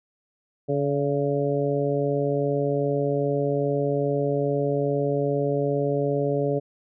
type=harmonic tone with a mistuned harmonic; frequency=142.5 Hz; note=C#3; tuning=48 cents sharp; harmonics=1 / 2 / 3 / 4 / 5; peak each=-27 / -29 / -25 / -27 / -35 dBFS; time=0.68-6.6 s; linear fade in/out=20 ms; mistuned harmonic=5; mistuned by=-55 cents; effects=none